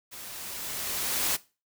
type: noise with level ramp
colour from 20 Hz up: white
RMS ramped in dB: -43 to -26 dBFS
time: 0.11-1.37 s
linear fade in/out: 20 ms
effects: noise-tail reverb RT60 0.3 s tail -19 dB re dry